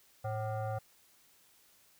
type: tone with frequency modulation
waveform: sine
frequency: 109.5 Hz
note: A2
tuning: 8 cents flat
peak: -33 dBFS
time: 0.24-0.79 s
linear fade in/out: 10 ms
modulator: 651 Hz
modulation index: 1.1
effects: white hiss -65 dBFS RMS until 1.99 s